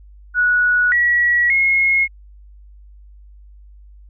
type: tone with pitch steps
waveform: sine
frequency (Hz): 1466 / 1926 / 2162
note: F#6 / B6 / C#7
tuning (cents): -16 / -44 / -44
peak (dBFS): -12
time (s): 0.34-2.08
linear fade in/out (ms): 50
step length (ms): 580
effects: added 50 Hz sine -40 dBFS peak until 4.09 s